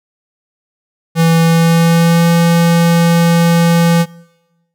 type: tone with pitch glide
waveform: square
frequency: 165.1 to 168.96 Hz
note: E3 to E3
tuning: +3 to +43 cents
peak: -8 dBFS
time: 1.15-4.06 s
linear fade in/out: 50 ms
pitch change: +40 cents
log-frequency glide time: 1.41-2.3 s
effects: noise-tail reverb RT60 1.0 s tail -23 dB re dry